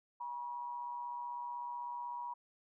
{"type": "tone with amplitude modulation", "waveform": "sine", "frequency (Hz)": 963, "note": "B5", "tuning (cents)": -44, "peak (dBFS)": -37, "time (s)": [0.2, 2.34], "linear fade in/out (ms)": 10, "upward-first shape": "sine", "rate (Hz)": 136, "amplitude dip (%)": 50, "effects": []}